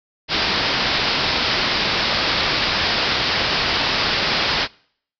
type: low-pass noise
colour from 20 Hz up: white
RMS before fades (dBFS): -20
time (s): 0.28-4.68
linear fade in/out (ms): 50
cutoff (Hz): 5200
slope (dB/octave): 96
effects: noise-tail reverb RT60 0.6 s tail -25 dB re dry